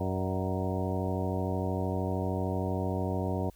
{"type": "harmonic tone with a mistuned harmonic", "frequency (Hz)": 93.2, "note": "F#2", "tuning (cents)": 13, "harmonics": [1, 2, 3, 4, 5, 6, 7, 8, 10], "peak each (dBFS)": [-32, -35, -37, -38, -39, -40, -40, -41, -42], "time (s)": [0, 3.5], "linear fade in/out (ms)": 5, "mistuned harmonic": 6, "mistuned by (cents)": 62, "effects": ["added 50 Hz sine -57 dBFS peak until 3.55 s", "white hiss -64 dBFS RMS until 3.55 s"]}